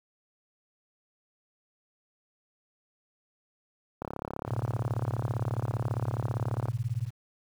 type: click train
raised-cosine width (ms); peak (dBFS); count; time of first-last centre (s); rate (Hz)
1; -20; 94; 4.02-6.685; 34.9
type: tone with tremolo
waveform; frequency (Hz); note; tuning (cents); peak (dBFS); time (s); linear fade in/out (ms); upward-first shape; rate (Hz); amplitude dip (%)
sine; 116.54; A#2; 0; -24; 4.46-7.11; 50; sine; 18; 100
effects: high-pass 60 Hz 12 dB/octave + 9-bit